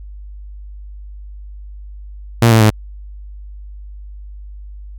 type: tone with pitch steps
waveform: sawtooth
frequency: 116.54 / 112.05 / 107.74 Hz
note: A#2 / A2 / A2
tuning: 0 / +32 / -36 cents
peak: -3 dBFS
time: 2.42-2.702 s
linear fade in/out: 5 ms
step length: 94 ms
effects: added 50 Hz sine -30 dBFS peak until 4.98 s